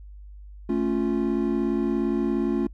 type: chord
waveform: triangle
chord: A augmented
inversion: none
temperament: equal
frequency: 220 / 277.2 / 349.2 Hz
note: A3 / C#4 / E#4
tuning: 0 / 0 / 0 cents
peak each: -24 dBFS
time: 0.69-2.67 s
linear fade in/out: 5 ms
effects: noise-tail reverb RT60 0.1 s tail -26 dB re dry + added 50 Hz sine -40 dBFS peak until 2.73 s